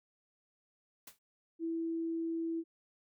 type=noise with exponential decay; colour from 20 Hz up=white; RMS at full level=-46 dBFS; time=1.07-1.19 s; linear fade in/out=5 ms; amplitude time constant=26 ms
type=tone; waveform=sine; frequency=329.6 Hz; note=E4; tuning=in tune; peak=-33 dBFS; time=1.59-2.64 s; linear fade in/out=50 ms
effects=none